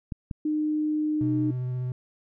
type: clicks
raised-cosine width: 5 ms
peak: -19 dBFS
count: 2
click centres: 0.122 / 0.312 s
type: tone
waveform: sine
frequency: 304.9 Hz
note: D#4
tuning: 35 cents flat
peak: -23 dBFS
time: 0.45-1.51 s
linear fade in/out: 5 ms
type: tone with vibrato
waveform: triangle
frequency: 126 Hz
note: B2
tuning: 35 cents sharp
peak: -25 dBFS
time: 1.21-1.92 s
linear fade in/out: 2 ms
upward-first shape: sine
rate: 15 Hz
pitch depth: 13 cents each way
effects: none